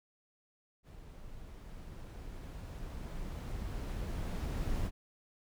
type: noise with level ramp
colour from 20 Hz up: brown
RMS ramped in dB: -51 to -34 dBFS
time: 0.83-4.91 s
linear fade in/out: 50 ms
effects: none